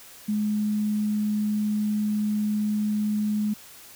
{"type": "tone", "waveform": "sine", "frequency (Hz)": 210.6, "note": "G#3", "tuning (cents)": 24, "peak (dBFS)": -22, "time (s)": [0.28, 3.54], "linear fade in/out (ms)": 10, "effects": ["white hiss -47 dBFS RMS until 3.95 s"]}